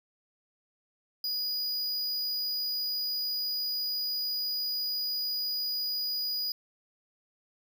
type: tone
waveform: square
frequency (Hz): 4917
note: D#8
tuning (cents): -21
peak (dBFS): -30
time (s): 1.24-6.52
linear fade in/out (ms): 2
effects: none